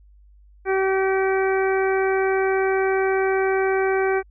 harmonic tone, 383.6 Hz, G4, 37 cents flat, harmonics 1 / 2 / 3 / 4 / 5 / 6, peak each -19 / -26 / -32 / -28 / -33 / -32 dBFS, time 0.65-4.23 s, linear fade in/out 50 ms, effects added 50 Hz sine -48 dBFS peak until 4.3 s

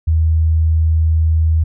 sine tone, 80 Hz, D#2, 49 cents sharp, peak -10 dBFS, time 0.07-1.64 s, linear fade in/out 10 ms, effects none

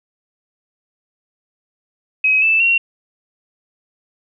sine tone with pitch steps, 2541 / 2638 / 2739 Hz, D#7 / E7 / F7, +36 / +1 / -34 cents, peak -11 dBFS, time 2.24-2.78 s, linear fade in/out 5 ms, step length 180 ms, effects none

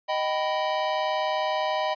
square chord, Eb augmented, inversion none, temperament equal with one note detuned, 622.3 / 773.6 / 987.8 Hz, Eb5 / G5 / B5, 0 / -23 / 0 cents, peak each -28 / -30 / -30 dBFS, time 0.08-1.95 s, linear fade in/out 20 ms, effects resampled to 11025 Hz

